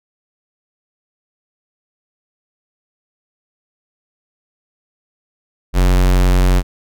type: tone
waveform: square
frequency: 45.67 Hz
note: F#1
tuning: 22 cents flat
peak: -10 dBFS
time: 5.73-6.63 s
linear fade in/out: 50 ms
effects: none